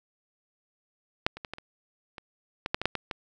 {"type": "clicks", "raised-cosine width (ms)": 0.3, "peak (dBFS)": [-6, -25, -20, -19, -27, -24, -14, -8, -15, -7, -14, -16], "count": 12, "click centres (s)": [1.265, 1.37, 1.448, 1.536, 1.584, 2.182, 2.661, 2.745, 2.816, 2.856, 2.953, 3.112], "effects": []}